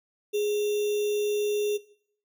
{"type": "tone with sample-and-hold", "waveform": "sine", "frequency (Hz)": 416.1, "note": "G#4", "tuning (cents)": 3, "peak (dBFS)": -23, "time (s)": [0.33, 1.78], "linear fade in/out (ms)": 20, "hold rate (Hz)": 3150, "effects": ["noise-tail reverb RT60 0.6 s tail -19 dB re dry"]}